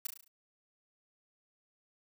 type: noise with echo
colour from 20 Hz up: blue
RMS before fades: -35 dBFS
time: 0.05-0.07 s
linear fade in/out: 5 ms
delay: 35 ms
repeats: 6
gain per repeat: -5 dB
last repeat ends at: 0.28 s
effects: none